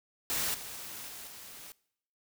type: noise with level steps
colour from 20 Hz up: white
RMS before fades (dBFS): -32 / -43 / -45 / -48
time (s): 0.3-1.72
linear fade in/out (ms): 0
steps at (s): 0.54 / 1.08 / 1.27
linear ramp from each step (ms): 5
effects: noise-tail reverb RT60 0.7 s tail -22 dB re dry